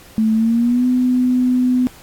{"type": "tone with pitch glide", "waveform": "sine", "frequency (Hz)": [220, 251.3], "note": ["A3", "B3"], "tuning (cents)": [0, 30], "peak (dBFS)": -12, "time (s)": [0.18, 1.87], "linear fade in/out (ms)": 0, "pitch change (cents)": 230, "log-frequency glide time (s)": [0.34, 0.86], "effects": ["pink hiss -43 dBFS RMS until 2.02 s", "AAC 64 kbps"]}